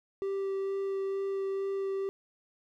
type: tone with vibrato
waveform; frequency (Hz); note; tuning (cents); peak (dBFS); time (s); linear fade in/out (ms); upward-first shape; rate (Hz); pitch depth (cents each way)
triangle; 390.4; G4; -7; -28; 0.22-2.09; 0; sine; 2.2; 8
effects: none